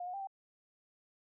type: tone with pitch steps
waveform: sine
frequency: 711 / 725 / 790 / 778 Hz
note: F5 / F#5 / G5 / G5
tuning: +31 / -35 / +13 / -13 cents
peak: -38 dBFS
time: 0-0.272 s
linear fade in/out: 5 ms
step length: 68 ms
effects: none